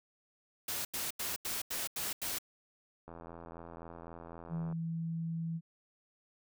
white noise bursts, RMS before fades -37 dBFS, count 7, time 0.68-2.386 s, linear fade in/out 5 ms, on 170 ms, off 86 ms
click train, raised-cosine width 1 ms, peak -34 dBFS, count 139, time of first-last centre 3.08-4.725 s, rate 83.9 Hz
sine tone, 164.81 Hz, E3, in tune, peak -34 dBFS, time 4.49-5.61 s, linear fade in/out 50 ms
effects none

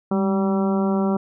harmonic tone with a mistuned harmonic, 192.7 Hz, G3, 29 cents flat, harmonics 1 / 2 / 3 / 4 / 5 / 6 / 7, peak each -19 / -25 / -29 / -31 / -33 / -35 / -36 dBFS, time 0.11-1.17 s, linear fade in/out 5 ms, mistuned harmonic 1, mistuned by +52 cents, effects none

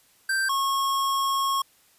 square tone pair in turn, 1568 / 1091.6 Hz, G6 / C#6, 0 / -27 cents, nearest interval tritone, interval 627 cents, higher first, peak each -23 dBFS, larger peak neither, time 0.29-0.49 / 0.49-1.62 s, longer second, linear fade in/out 5 ms, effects white hiss -60 dBFS RMS until 1.98 s + resampled to 32000 Hz

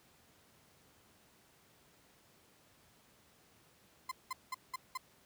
35% pulse tone bursts, 1033 Hz, C6, 22 cents flat, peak -35 dBFS, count 5, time 4.09-4.975 s, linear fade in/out 5 ms, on 25 ms, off 190 ms, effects pink hiss -66 dBFS RMS until 5.25 s + high-pass 80 Hz 12 dB/octave

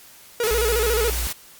45% pulse tone with vibrato, 452.3 Hz, A4, 48 cents sharp, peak -20 dBFS, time 0.4-1.1 s, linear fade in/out 2 ms, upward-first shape square, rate 14 Hz, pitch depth 92 cents each way
white noise, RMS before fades -28 dBFS, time 0.43-1.33 s, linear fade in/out 10 ms
sine tone, 58.27 Hz, A#1, in tune, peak -24 dBFS, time 0.51-1.27 s, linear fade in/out 0 ms
effects white hiss -47 dBFS RMS until 1.59 s + Opus 48 kbps

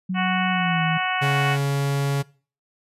sine tone with pitch glide, 185 to 161.98 Hz, F#3 to E3, 0 to -30 cents, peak -22 dBFS, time 0.09-0.98 s, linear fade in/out 10 ms, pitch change -230 cents, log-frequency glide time 0.51-0.83 s
harmonic tone, 370 Hz, F#4, in tune, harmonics 2 / 3 / 4 / 5 / 6 / 7 / 8, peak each -26 / -28 / -29 / -30 / -31 / -31 / -32 dBFS, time 0.14-1.58 s, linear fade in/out 50 ms
45% pulse tone, 140 Hz, C#3, 18 cents sharp, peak -20 dBFS, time 1.21-2.23 s, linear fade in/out 20 ms
effects noise-tail reverb RT60 0.4 s tail -22 dB re dry + resampled to 32000 Hz

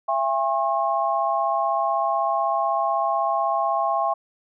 sine tone cluster, 672 / 808 / 1080 Hz, E5 / G#5 / C#6, +33 / -48 / -45 cents, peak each -24 dBFS, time 0.08-4.14 s, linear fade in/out 10 ms, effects none

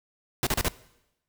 pink noise bursts, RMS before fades -25 dBFS, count 4, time 0.43-0.683 s, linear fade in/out 0 ms, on 37 ms, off 35 ms, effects noise-tail reverb RT60 0.9 s tail -20 dB re dry

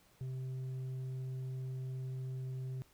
triangle tone with tanh clipping, 130 Hz, C3, 11 cents flat, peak -39 dBFS, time 0.21-2.82 s, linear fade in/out 0 ms, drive 9 dB, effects pink hiss -67 dBFS RMS until 2.93 s

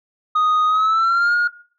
sine tone with pitch glide, 1244.5 to 1429.6 Hz, D#6 to F6, 0 to +40 cents, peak -11 dBFS, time 0.35-1.48 s, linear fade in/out 10 ms, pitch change +240 cents, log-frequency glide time 0.67-1.34 s, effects noise-tail reverb RT60 0.5 s tail -21 dB re dry + tanh soft clip ceiling -13 dBFS

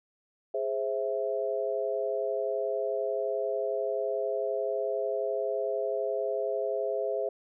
sine chord, Ab augmented, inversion none, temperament equal with one note detuned, 415.3 / 526.6 / 659.3 Hz, Ab4 / C5 / E5, 0 / +11 / 0 cents, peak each -32 dBFS, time 0.54-7.29 s, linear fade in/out 5 ms, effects none

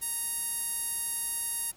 sawtooth tone with band-pass filter, 933 Hz, A#5, 1 cent sharp, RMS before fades -33 dBFS, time 0.01-1.72 s, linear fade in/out 20 ms, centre 11000 Hz, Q 5.6, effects pink hiss -58 dBFS RMS until 1.76 s

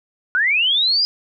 sine linear sweep, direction up, 1424 to 4978 Hz, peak -14 dBFS, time 0.35-1.05 s, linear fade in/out 0 ms, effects none

